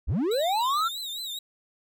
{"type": "linear sweep", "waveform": "triangle", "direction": "up", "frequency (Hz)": [36.61, 1396.9], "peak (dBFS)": -21, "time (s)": [0.07, 0.89], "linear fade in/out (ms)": 20}
{"type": "tone with vibrato", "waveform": "40% pulse", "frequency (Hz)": 3811, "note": "A#7", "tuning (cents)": 38, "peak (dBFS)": -31, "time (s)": [0.31, 1.39], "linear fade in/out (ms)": 5, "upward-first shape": "triangle", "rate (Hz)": 4.7, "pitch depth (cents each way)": 130}
{"effects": []}